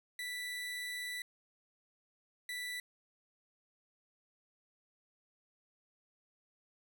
30% pulse tone bursts at uneven times, 1974 Hz, B6, 1 cent flat, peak -36 dBFS, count 2, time 0.19-1.22 / 2.49-2.8 s, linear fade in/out 2 ms, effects none

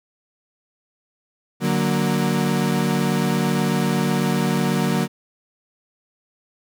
35% pulse chord, D augmented, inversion none, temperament equal, 146.83 / 185 / 233.1 Hz, D3 / F#3 / A#3, 0 / 0 / 0 cents, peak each -22 / -20 / -21 dBFS, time 1.6-5.08 s, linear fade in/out 50 ms, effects none

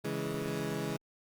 20% pulse chord, C# minor, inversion none, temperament equal, 138.59 / 164.81 / 207.7 Hz, C#3 / E3 / G#3, 0 / 0 / 0 cents, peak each -33 dBFS, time 0.04-0.97 s, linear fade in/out 10 ms, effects Opus 48 kbps

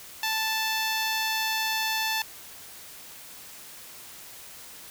10% pulse tone, 880 Hz, A5, in tune, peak -17 dBFS, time 0.23-2.22 s, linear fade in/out 2 ms, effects white hiss -45 dBFS RMS until 4.9 s

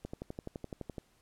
click train, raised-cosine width 2 ms, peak -26 dBFS, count 12, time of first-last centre 0.05-0.982 s, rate 11.8 Hz, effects pink hiss -69 dBFS RMS until 1.21 s + low-pass 12000 Hz 12 dB/octave

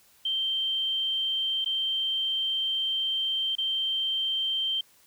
sine tone with dropouts, 3136 Hz, G7, in tune, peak -25 dBFS, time 0.25-4.81 s, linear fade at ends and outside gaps 5 ms, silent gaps 1.646-1.659 / 3.554-3.582 s, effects white hiss -60 dBFS RMS until 5.06 s

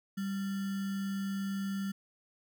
sine tone with sample-and-hold, 196 Hz, G3, in tune, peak -32 dBFS, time 0.17-1.92 s, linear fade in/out 10 ms, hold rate 1575 Hz, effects none

